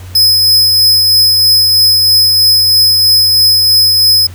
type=tone with tremolo; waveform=45% pulse; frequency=5100 Hz; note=D#8; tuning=42 cents sharp; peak=-4 dBFS; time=0.15-4.27 s; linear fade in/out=5 ms; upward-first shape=triangle; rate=3.1 Hz; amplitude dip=30%; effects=added 91 Hz sine -26 dBFS peak until 4.34 s + pink hiss -37 dBFS RMS until 4.34 s